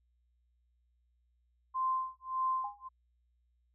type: tone with tremolo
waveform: sine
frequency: 1042 Hz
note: C6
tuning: 7 cents flat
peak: -28 dBFS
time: 1.74-2.89 s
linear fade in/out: 20 ms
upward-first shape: sine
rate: 1.7 Hz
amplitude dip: 100%
type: tone with exponential decay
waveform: sine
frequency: 817 Hz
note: G#5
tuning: 29 cents flat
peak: -34 dBFS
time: 2.64-2.86 s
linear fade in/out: 5 ms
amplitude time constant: 46 ms
effects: added 60 Hz sine -70 dBFS peak until 3.74 s